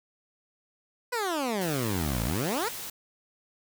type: exponential two-way sweep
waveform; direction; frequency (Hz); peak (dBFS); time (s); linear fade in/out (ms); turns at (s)
15% pulse; down then up; 507 to 53.4 to 507; -21; 1.12-2.69; 10; 2.23
type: noise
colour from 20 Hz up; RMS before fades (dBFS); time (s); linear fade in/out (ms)
white; -38; 1.61-2.9; 5
effects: none